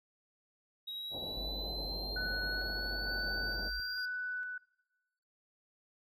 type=exponential sweep; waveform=triangle; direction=up; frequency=3808 to 4821 Hz; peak=-38 dBFS; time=0.87-4.06 s; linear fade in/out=10 ms
type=low-pass noise; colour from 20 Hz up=white; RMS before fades=-46 dBFS; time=1.1-3.71 s; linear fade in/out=50 ms; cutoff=800 Hz; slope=48 dB/octave
type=tone; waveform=sine; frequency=49 Hz; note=G1; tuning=in tune; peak=-39 dBFS; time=1.37-3.8 s; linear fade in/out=0 ms
type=tone with tremolo; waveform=sine; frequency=1490 Hz; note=F#6; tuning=12 cents sharp; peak=-35 dBFS; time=2.16-4.58 s; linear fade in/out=5 ms; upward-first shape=square; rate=1.1 Hz; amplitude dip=30%
effects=noise-tail reverb RT60 1.0 s tail -21 dB re dry